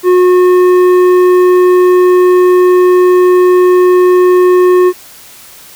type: tone with tanh clipping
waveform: sine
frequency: 362.5 Hz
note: F#4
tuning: 35 cents flat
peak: -5 dBFS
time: 0.03-4.93 s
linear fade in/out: 50 ms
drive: 10 dB
effects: white hiss -35 dBFS RMS until 5.75 s